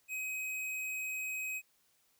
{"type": "tone with hard clipping", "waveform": "sine", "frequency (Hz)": 2529, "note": "D#7", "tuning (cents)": 28, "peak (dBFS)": -37, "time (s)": [0.08, 1.62], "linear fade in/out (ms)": 50, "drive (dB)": 18, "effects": ["white hiss -72 dBFS RMS until 2.19 s"]}